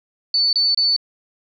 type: tone bursts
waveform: sine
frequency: 4495 Hz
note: C#8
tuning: 23 cents sharp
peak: -14 dBFS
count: 3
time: 0.34-0.964 s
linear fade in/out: 2 ms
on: 190 ms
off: 27 ms
effects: none